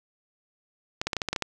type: clicks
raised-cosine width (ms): 0.2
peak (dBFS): -10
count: 9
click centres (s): 1.015 / 1.07 / 1.132 / 1.167 / 1.218 / 1.287 / 1.33 / 1.362 / 1.423
effects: none